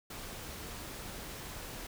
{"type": "noise", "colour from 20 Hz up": "pink", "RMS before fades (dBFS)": -44, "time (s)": [0.1, 1.87], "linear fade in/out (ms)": 5, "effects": []}